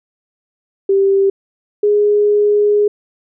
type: tone pair in turn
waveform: sine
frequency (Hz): 392 / 414.7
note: G4 / G#4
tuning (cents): 0 / -3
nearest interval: minor second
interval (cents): 97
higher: second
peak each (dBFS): -9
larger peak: neither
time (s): 0.89-1.3 / 1.83-2.88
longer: second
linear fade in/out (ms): 5
effects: none